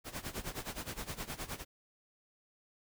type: noise with tremolo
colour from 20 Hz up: pink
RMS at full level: -39 dBFS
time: 0.04-1.65 s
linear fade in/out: 50 ms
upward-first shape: sine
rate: 9.6 Hz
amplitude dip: 85%
effects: none